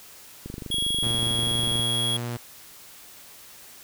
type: click train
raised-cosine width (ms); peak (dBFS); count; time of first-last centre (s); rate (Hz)
3; -22; 34; 0.46-1.796; 24.7
type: tone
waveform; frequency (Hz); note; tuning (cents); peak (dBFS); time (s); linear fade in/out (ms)
square; 3322; G#7; 0; -24; 0.71-2.17; 5
type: tone with pitch glide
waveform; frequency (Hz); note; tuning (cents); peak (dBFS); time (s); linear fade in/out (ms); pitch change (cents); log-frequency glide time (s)
sawtooth; 117.3 to 119.49; A#2 to A#2; +11 to +43; -25; 1.03-2.37; 5; +32; 1.24-2.07
effects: white hiss -47 dBFS RMS until 3.83 s